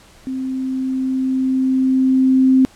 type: tone with level ramp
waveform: sine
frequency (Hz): 261.6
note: C4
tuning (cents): 0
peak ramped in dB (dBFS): -21 to -8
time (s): 0.27-2.65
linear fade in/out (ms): 0
effects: pink hiss -47 dBFS RMS until 2.75 s + low-pass 10000 Hz 12 dB/octave